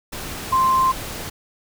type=tone in noise; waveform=sine; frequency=1046.5 Hz; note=C6; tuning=in tune; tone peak=-14 dBFS; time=0.52-0.92 s; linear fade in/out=10 ms; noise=pink; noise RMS=-31 dBFS; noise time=0.12-1.3 s; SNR=+14 dB; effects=none